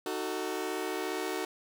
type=chord; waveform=sawtooth; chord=D# diminished; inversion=none; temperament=just; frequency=311.1 / 373.4 / 448 Hz; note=D#4 / F#4 / A4; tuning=0 / +16 / +31 cents; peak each=-34 / -31 / -34 dBFS; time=0.06-1.45 s; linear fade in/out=2 ms; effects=none